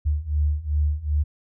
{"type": "beating tone pair", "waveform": "sine", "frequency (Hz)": [73.1, 75.7], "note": ["D2", "D#2"], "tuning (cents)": [-7, -47], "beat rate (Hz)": 2.6, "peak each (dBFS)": [-24, -22], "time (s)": [0.05, 1.24], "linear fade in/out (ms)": 20, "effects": []}